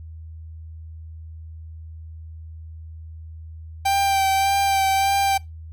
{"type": "tone with vibrato", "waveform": "45% pulse", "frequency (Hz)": 784, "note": "G5", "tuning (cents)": 0, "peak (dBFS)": -17, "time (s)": [3.85, 5.38], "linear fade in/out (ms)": 10, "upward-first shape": "sine", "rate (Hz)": 1.7, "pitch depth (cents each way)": 20, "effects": ["noise-tail reverb RT60 0.2 s tail -23 dB re dry", "added 80 Hz sine -35 dBFS peak until 5.72 s"]}